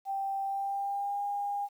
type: tone with pitch glide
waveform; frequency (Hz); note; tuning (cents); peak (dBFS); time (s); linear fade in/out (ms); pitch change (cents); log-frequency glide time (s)
sine; 784 to 810.2; G5 to G#5; 0 to -43; -30; 0.05-1.69; 50; +57; 0.45-1.22
effects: 10-bit